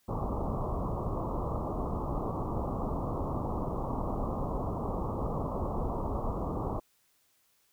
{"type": "low-pass noise", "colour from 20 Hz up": "pink", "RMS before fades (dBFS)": -33, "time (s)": [0.08, 6.8], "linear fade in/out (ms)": 10, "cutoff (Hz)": 1200, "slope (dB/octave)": 96, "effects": ["white hiss -70 dBFS RMS until 7.72 s"]}